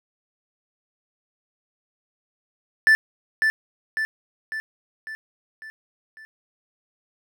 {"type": "tone with echo", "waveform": "triangle", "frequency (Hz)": 1760, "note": "A6", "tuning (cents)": 0, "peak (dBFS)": -10, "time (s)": [2.87, 2.95], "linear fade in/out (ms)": 0, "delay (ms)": 550, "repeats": 6, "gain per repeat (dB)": -5, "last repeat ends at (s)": 6.25, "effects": []}